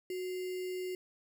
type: tone with sample-and-hold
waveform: sine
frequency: 367.8 Hz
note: F#4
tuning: 10 cents flat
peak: -35 dBFS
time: 0.1-0.95 s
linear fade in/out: 2 ms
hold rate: 2450 Hz
effects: none